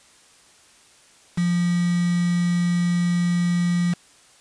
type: tone with quantisation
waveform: sine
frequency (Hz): 174.61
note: F3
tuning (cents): 0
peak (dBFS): -18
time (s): 1.37-3.94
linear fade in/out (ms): 10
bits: 5
effects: white hiss -53 dBFS RMS until 4.4 s + resampled to 22050 Hz